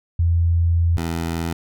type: tone pair in turn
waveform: sine / 15% pulse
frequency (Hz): 84.6 / 83.15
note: E2 / E2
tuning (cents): +45 / +16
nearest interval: unison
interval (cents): 29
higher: first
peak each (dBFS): -14 / -16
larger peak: first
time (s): 0.19-0.97 / 0.97-1.53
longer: first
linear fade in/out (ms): 5
effects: none